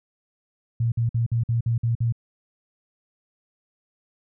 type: tone bursts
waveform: sine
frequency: 116.54 Hz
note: A#2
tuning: in tune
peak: -19 dBFS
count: 8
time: 0.8-2.124 s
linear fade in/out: 5 ms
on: 120 ms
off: 52 ms
effects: none